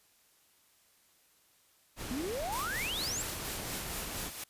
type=noise; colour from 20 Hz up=pink; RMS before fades=-41 dBFS; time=1.96-4.32 s; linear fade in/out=50 ms
type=exponential sweep; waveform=sine; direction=up; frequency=233.1 to 7902 Hz; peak=-34 dBFS; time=2.11-3.22 s; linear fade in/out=0 ms
type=noise with tremolo; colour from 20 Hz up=white; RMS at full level=-39 dBFS; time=2.52-4.44 s; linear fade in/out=5 ms; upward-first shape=sine; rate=4.3 Hz; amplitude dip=50%
effects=white hiss -67 dBFS RMS until 4.49 s + resampled to 32000 Hz